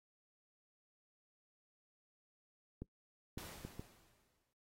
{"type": "clicks", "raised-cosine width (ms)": 3, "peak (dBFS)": -31, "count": 4, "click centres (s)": [2.82, 3.375, 3.65, 3.795]}
{"type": "noise with exponential decay", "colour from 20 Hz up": "pink", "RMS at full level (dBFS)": -48, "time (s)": [3.38, 4.53], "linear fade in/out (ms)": 0, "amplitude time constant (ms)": 250}
{"effects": ["noise-tail reverb RT60 0.1 s tail -20 dB re dry", "AAC 48 kbps"]}